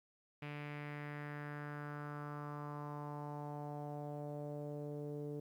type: tone with low-pass filter sweep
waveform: sawtooth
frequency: 146.9 Hz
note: D3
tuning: 1 cent sharp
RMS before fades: -45 dBFS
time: 0.42-5.4 s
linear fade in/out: 5 ms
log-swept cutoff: 2500 to 430 Hz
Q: 3.3
effects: 12-bit